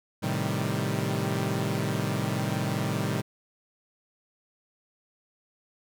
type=chord; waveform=sawtooth; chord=A half-diminished seventh; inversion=none; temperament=equal; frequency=110 / 130.81 / 155.56 / 196 Hz; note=A2 / C3 / Eb3 / G3; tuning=0 / 0 / 0 / 0 cents; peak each=-28 dBFS; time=0.22-3.22 s; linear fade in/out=20 ms; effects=none